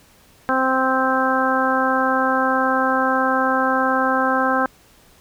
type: harmonic tone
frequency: 261.6 Hz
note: C4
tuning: in tune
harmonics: 1 / 2 / 3 / 4 / 5 / 6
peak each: -23 / -23 / -23 / -23 / -23 / -23 dBFS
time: 0.49-4.66 s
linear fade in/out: 0 ms
effects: pink hiss -52 dBFS RMS until 5.2 s